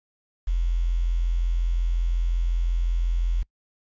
sine tone with quantisation, 42.78 Hz, F1, 35 cents flat, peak -20 dBFS, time 0.47-3.43 s, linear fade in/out 10 ms, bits 8, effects noise-tail reverb RT60 0.1 s tail -25 dB re dry + resampled to 16000 Hz

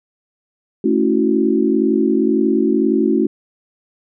sine chord, F# minor seventh, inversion first, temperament equal with one note detuned, 220 / 277.2 / 328.1 / 370 Hz, A3 / C#4 / E4 / F#4, 0 / 0 / -8 / 0 cents, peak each -18 dBFS, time 0.84-3.27 s, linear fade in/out 5 ms, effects none

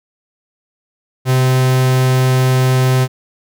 45% pulse tone, 129.2 Hz, C3, 21 cents flat, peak -10 dBFS, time 1.25-3.08 s, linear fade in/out 50 ms, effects none

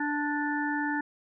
harmonic tone, 293.7 Hz, D4, in tune, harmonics 1 / 3 / 5 / 6, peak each -30 / -33 / -36 / -33 dBFS, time 0-1.01 s, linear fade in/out 5 ms, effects none

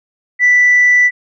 sine tone, 1975 Hz, B6, in tune, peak -5 dBFS, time 0.39-1.11 s, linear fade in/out 50 ms, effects tanh soft clip ceiling -3 dBFS

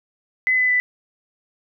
sine tone with pitch steps, 2023 / 2007 / 1990.5 Hz, B6 / B6 / B6, +41 / +27 / +13 cents, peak -15 dBFS, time 0.47-0.8 s, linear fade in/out 0 ms, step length 110 ms, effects none

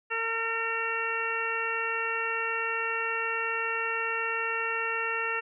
harmonic tone, 454.7 Hz, A#4, 43 cents flat, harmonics 1 / 2 / 3 / 4 / 5 / 6, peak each -36 / -38 / -33 / -33 / -39 / -33 dBFS, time 0.1-5.41 s, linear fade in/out 20 ms, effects none

